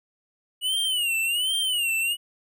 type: tone with vibrato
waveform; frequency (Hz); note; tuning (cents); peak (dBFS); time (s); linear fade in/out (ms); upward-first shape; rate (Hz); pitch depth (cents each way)
square; 2906; F#7; -32; -23; 0.61-2.17; 50; sine; 1.3; 150
effects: none

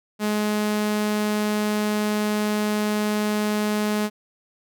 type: tone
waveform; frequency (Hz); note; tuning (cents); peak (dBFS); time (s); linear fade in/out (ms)
sawtooth; 210.7; G#3; +25; -17; 0.19-4.1; 50
effects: none

